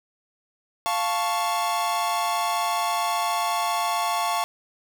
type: chord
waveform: 45% pulse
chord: F augmented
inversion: none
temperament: equal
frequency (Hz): 698.5 / 880 / 1108.7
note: F5 / A5 / C#6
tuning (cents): 0 / 0 / 0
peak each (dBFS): -27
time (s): 0.86-4.44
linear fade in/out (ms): 0
effects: none